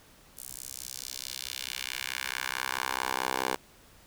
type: tone with high-pass filter sweep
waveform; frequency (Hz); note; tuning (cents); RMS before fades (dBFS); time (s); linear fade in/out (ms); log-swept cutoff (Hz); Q
10% pulse; 64.6; C2; -21; -35; 0.37-3.56; 5; 9400 to 570; 1.3
effects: pink hiss -57 dBFS RMS until 4.06 s